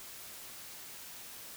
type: silence
effects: white hiss -48 dBFS RMS until 1.56 s